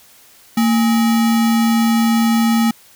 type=tone with sample-and-hold; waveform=sine; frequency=227.8 Hz; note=A#3; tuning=40 cents flat; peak=-11 dBFS; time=0.57-2.71 s; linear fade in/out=5 ms; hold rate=1050 Hz; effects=white hiss -47 dBFS RMS until 2.95 s